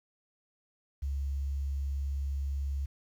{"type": "tone with quantisation", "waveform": "sine", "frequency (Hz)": 69.3, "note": "C#2", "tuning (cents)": 0, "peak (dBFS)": -30, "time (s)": [1.02, 2.86], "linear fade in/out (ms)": 10, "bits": 10, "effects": []}